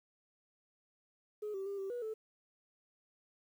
sine tone with pitch steps, 421.3 / 386.9 / 398.9 / 388.5 / 485 / 437.5 Hz, G#4 / G4 / G4 / G4 / B4 / A4, +25 / -23 / +30 / -16 / -31 / -10 cents, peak -36 dBFS, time 1.42-2.14 s, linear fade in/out 10 ms, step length 120 ms, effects tanh soft clip ceiling -34 dBFS + 11-bit

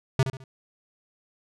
square tone with echo, 132.4 Hz, C3, 21 cents sharp, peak -18 dBFS, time 0.19-0.23 s, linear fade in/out 2 ms, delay 70 ms, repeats 3, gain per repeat -9 dB, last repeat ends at 0.44 s, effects low-pass 8000 Hz 12 dB/octave

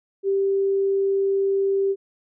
sine tone, 392 Hz, G4, in tune, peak -18 dBFS, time 0.23-1.96 s, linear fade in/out 50 ms, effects none

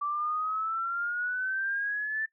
sine exponential sweep, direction up, 1159 to 1772 Hz, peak -28 dBFS, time 0.01-2.26 s, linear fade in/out 10 ms, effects noise-tail reverb RT60 0.1 s tail -18 dB re dry

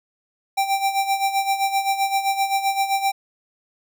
square tone with tremolo, 784 Hz, G5, in tune, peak -17 dBFS, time 0.57-3.12 s, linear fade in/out 10 ms, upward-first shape sine, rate 7.7 Hz, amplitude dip 70%, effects none

